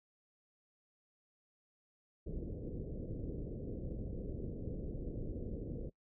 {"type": "low-pass noise", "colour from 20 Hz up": "pink", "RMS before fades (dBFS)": -42, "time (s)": [2.26, 5.9], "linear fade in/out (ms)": 10, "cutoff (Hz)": 520, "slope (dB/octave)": 48, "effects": ["noise-tail reverb RT60 0.1 s tail -22 dB re dry"]}